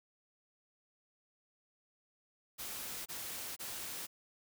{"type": "noise bursts", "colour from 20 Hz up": "white", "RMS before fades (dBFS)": -43, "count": 3, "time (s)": [2.58, 4.07], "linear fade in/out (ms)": 20, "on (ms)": 480, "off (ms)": 25, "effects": []}